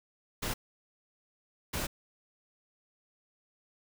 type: noise bursts at uneven times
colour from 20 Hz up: pink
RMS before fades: -34 dBFS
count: 2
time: 0.42-0.54 / 1.73-1.87 s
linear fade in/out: 10 ms
effects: none